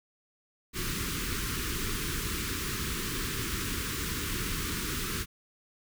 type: band-stop noise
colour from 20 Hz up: pink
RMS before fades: -33 dBFS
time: 0.73-5.26 s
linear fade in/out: 50 ms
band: 430 to 1100 Hz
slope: 48 dB/octave
effects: none